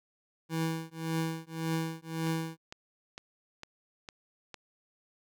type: tone with tremolo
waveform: 25% pulse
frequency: 162.4 Hz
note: E3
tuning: 26 cents flat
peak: -24 dBFS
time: 0.49-2.58 s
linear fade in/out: 50 ms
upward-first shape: triangle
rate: 1.8 Hz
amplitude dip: 100%
type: click train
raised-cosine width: 0.2 ms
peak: -25 dBFS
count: 6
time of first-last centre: 2.27-4.543 s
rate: 2.2 Hz
effects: none